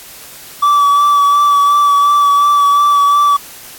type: tone with vibrato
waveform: triangle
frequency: 1152 Hz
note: D6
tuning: 34 cents flat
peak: -5 dBFS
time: 0.62-3.37 s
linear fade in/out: 10 ms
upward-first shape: sine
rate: 2.8 Hz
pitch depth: 19 cents each way
effects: white hiss -34 dBFS RMS until 3.78 s + AAC 64 kbps

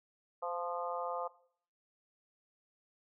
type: harmonic tone with a mistuned harmonic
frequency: 174.61 Hz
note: F3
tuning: in tune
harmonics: 3 / 4 / 5 / 6 / 7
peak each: -40 / -41 / -42 / -43 / -43 dBFS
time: 0.42-1.28 s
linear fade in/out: 10 ms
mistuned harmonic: 3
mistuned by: -20 cents
effects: noise-tail reverb RT60 0.6 s tail -19 dB re dry

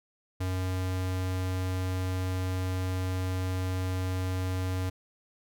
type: tone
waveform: square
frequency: 92.6 Hz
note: F#2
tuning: 2 cents sharp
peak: -29 dBFS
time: 0.4-4.9 s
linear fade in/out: 10 ms
effects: none

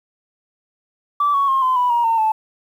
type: tone with pitch steps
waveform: sine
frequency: 1160 / 1114 / 1069.9 / 1027.5 / 986.8 / 947.7 / 910.1 / 874.1 Hz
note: D6 / C#6 / C6 / C6 / B5 / A#5 / A#5 / A5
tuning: -22 / +8 / +38 / -32 / -2 / +28 / -42 / -12 cents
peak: -13 dBFS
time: 1.2-2.32 s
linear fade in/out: 5 ms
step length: 140 ms
effects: tanh soft clip ceiling -9 dBFS + 8-bit

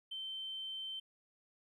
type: tone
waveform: triangle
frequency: 3100 Hz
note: G7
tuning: 20 cents flat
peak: -37 dBFS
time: 0.11-1 s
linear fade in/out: 10 ms
effects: tanh soft clip ceiling -38 dBFS

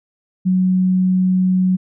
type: tone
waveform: sine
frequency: 185 Hz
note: F#3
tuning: in tune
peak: -12 dBFS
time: 0.45-1.77 s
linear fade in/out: 20 ms
effects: none

